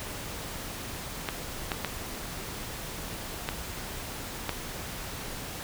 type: clicks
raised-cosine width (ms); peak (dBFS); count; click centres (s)
0.3; -12; 5; 1.288 / 1.718 / 1.847 / 3.489 / 4.493
effects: pink hiss -38 dBFS RMS until 5.63 s